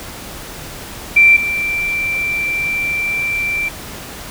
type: tone pair in turn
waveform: sine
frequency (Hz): 2349 / 2349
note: D7 / D7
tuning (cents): 0 / 0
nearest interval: unison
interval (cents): 0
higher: neither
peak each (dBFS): -5 / -16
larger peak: first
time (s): 1.16-1.37 / 1.37-3.69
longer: second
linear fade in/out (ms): 10
effects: pink hiss -31 dBFS RMS until 4.3 s